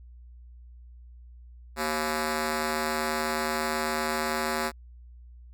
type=ring-modulated tone; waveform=10% pulse; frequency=309 Hz; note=D#4; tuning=12 cents flat; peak=-15 dBFS; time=1.76-4.72 s; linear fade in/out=50 ms; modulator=75.2 Hz; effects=added 60 Hz sine -45 dBFS peak until 5.53 s + MP3 96 kbps